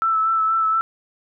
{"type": "tone with vibrato", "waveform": "sine", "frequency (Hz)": 1318.5, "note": "E6", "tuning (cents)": 0, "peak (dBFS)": -16, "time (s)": [0.02, 0.81], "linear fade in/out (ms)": 0, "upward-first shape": "sine", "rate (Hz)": 4.2, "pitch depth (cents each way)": 22, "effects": []}